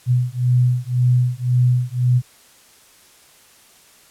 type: beating tone pair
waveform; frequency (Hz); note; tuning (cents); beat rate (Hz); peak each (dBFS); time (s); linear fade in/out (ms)
sine; 123.4 / 125.3; B2 / B2; -1 / +25; 1.9; -17 / -17; 0.06-2.22; 50
effects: white hiss -50 dBFS RMS until 4.1 s + low-pass 12000 Hz 12 dB/octave